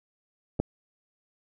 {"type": "clicks", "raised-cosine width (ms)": 2, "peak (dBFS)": [-30, -11], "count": 2, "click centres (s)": [0.593, 0.6], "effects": []}